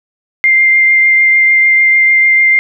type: tone with vibrato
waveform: sine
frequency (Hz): 2100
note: C7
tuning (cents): +6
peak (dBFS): -5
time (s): 0.44-2.59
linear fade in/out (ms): 0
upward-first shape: triangle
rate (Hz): 6.7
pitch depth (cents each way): 11
effects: none